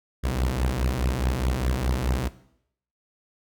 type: beating tone pair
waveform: sawtooth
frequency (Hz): 61 / 65.8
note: B1 / C2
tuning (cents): -21 / +10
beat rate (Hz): 4.8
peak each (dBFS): -22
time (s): 0.23-2.29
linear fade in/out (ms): 20
effects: noise-tail reverb RT60 0.7 s tail -17 dB re dry